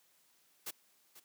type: noise with echo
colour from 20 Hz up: white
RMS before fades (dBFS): -41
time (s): 0.66-0.71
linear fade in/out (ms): 10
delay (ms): 490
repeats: 1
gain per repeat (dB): -14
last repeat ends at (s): 1.2
effects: white hiss -70 dBFS RMS until 1.24 s + high-pass 150 Hz 12 dB/octave